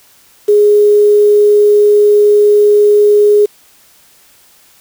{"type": "tone with quantisation", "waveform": "sine", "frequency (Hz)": 415.3, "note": "G#4", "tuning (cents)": 0, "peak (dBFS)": -4, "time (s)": [0.48, 3.46], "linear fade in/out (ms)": 10, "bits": 5, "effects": ["white hiss -46 dBFS RMS until 4.8 s"]}